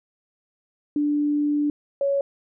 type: tone pair in turn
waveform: sine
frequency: 293.7 / 557.5 Hz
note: D4 / C#5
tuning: 0 / +10 cents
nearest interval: major seventh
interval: 1110 cents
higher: second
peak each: -19 dBFS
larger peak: neither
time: 0.96-1.7 / 2.01-2.21 s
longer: first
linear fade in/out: 2 ms
effects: none